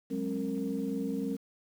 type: tone cluster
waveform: sine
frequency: 183.9 / 206.9 / 269.5 / 460.2 Hz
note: F#3 / G#3 / C#4 / A#4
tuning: -10 / -6 / -49 / -22 cents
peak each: -38 / -35 / -33 / -38 dBFS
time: 0.1-1.37 s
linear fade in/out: 20 ms
effects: tanh soft clip ceiling -21 dBFS + 9-bit